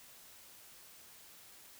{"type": "silence", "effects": ["white hiss -57 dBFS RMS until 1.79 s"]}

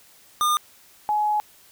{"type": "tone pair in turn", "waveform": ["square", "sine"], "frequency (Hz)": [1211, 842.8], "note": ["D#6", "G#5"], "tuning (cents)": [-47, 25], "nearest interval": "tritone", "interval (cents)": 628, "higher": "first", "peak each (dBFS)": -19, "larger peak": "neither", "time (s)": [[0.41, 0.57], [1.09, 1.4]], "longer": "second", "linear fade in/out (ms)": 0, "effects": ["white hiss -53 dBFS RMS until 1.71 s"]}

